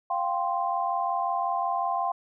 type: chord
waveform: sine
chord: F suspended second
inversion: none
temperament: equal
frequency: 698.5 / 784 / 1046.5 Hz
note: F5 / G5 / C6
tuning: 0 / 0 / 0 cents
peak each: -29 dBFS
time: 0.1-2.12 s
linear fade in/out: 5 ms
effects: none

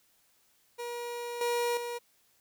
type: tone with level steps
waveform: 30% pulse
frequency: 478.1 Hz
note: A#4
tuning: 44 cents sharp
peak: -33 / -25 / -32 dBFS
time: 0.78-1.99 s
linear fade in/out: 20 ms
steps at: 1.41 / 1.77 s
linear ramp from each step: 2 ms
effects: white hiss -68 dBFS RMS until 2.4 s

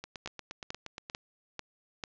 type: two click trains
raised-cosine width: 0.2 ms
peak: -23 / -19 dBFS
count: 10 / 5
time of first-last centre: 0.04-1.099 / 0.26-2.038 s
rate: 8.5 / 2.25 Hz
effects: resampled to 16000 Hz + 10-bit

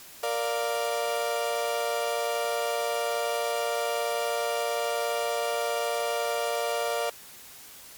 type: chord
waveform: 35% pulse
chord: Bb major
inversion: none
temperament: equal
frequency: 466.2 / 587.3 / 698.5 Hz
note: Bb4 / D5 / F5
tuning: 0 / 0 / 0 cents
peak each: -29 dBFS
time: 0.23-7.1 s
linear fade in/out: 5 ms
effects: white hiss -47 dBFS RMS until 7.97 s + MP3 96 kbps

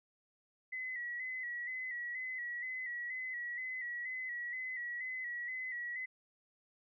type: tone with vibrato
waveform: sine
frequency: 1975.5 Hz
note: B6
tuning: in tune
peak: -38 dBFS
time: 0.72-6.06 s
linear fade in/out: 10 ms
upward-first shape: square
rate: 2.1 Hz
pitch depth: 46 cents each way
effects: none

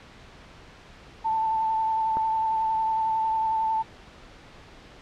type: tone with vibrato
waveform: sine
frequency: 885 Hz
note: A5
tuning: 10 cents sharp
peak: -22 dBFS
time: 1.24-3.83 s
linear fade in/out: 20 ms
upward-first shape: sine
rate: 11 Hz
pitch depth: 18 cents each way
type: click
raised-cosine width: 1 ms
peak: -19 dBFS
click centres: 2.17 s
effects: pink hiss -48 dBFS RMS until 5.01 s + low-pass 4000 Hz 12 dB/octave

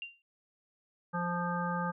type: tone with exponential decay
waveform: sine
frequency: 2775 Hz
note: F7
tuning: 12 cents flat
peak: -35 dBFS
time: 0.02-0.22 s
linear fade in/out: 1 ms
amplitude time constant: 43 ms
type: harmonic tone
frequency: 174.61 Hz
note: F3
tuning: in tune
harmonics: 1 / 3 / 5 / 7 / 9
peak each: -34 / -40 / -37 / -37 / -40 dBFS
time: 1.13-1.92 s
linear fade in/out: 20 ms
effects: none

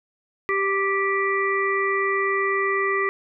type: harmonic tone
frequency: 392 Hz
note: G4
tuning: in tune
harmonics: 1 / 3 / 5 / 6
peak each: -24 / -25 / -24 / -33 dBFS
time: 0.49-3.09 s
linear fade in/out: 0 ms
effects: none

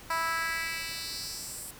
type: tone with high-pass filter sweep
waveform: 10% pulse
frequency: 328.3 Hz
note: E4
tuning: 7 cents flat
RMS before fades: -34 dBFS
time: 0.1-1.71 s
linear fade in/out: 5 ms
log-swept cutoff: 970 to 9600 Hz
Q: 2
effects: pink hiss -49 dBFS RMS until 1.79 s

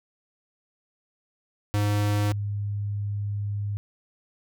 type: tone pair in turn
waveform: square / sine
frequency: 103.4 / 102.27 Hz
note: G#2 / G#2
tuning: -7 / -26 cents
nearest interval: unison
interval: 19 cents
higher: first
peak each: -22 / -26 dBFS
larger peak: first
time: 1.74-2.32 / 2.32-3.77 s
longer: second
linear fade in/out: 0 ms
effects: none

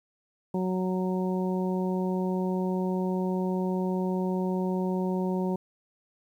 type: harmonic tone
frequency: 185 Hz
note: F#3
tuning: in tune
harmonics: 1 / 2 / 3 / 4 / 5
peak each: -27 / -31 / -37 / -41 / -38 dBFS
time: 0.54-5.56 s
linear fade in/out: 5 ms
effects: 10-bit

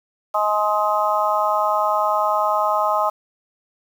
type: harmonic tone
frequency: 210 Hz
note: G#3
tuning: 19 cents sharp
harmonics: 3 / 4 / 5 / 6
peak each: -22 / -22 / -22 / -22 dBFS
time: 0.34-3.1 s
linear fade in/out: 10 ms
effects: 7-bit

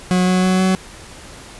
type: tone with pitch steps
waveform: 40% pulse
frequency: 182.3 / 183.99 / 185.7 / 187.43 Hz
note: F#3 / F#3 / F#3 / F#3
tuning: -25 / -9 / +7 / +23 cents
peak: -12 dBFS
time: 0.11-0.75 s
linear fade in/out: 0 ms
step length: 160 ms
effects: pink hiss -38 dBFS RMS until 1.59 s + resampled to 24000 Hz

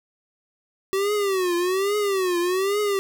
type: tone with vibrato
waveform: square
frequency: 380.8 Hz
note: F#4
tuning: 50 cents sharp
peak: -21 dBFS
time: 0.93-2.99 s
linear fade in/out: 0 ms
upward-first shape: triangle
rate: 1.2 Hz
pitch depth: 180 cents each way
effects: none

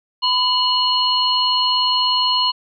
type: tone cluster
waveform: sine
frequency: 1006 / 2947 / 4270 Hz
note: B5 / F#7 / C8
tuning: +32 / -8 / +34 cents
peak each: -19 dBFS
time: 0.22-2.52 s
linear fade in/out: 20 ms
effects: none

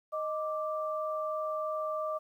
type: tone pair together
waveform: sine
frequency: 622.3 / 1174.7 Hz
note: D#5 / D6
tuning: 0 / 0 cents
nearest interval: major seventh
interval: 1100 cents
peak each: -33 / -35 dBFS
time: 0.12-2.19 s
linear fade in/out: 20 ms
effects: 11-bit

